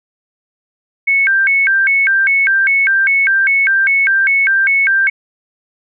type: tone with vibrato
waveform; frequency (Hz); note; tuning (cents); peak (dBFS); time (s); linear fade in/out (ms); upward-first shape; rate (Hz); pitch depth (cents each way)
sine; 1864.7; A#6; 0; -9; 1.07-5.1; 10; square; 2.5; 290
effects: none